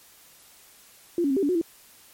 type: tone with pitch steps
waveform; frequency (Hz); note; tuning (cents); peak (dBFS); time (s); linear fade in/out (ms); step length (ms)
sine; 344.9 / 281.2 / 267.6 / 392.5 / 286.8 / 364.2 / 332.9; F4 / C#4 / C4 / G4 / D4 / F#4 / E4; -22 / +25 / +39 / +2 / -41 / -27 / +17; -20; 1.18-1.614; 2; 62
effects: white hiss -53 dBFS RMS until 2.13 s + MP3 64 kbps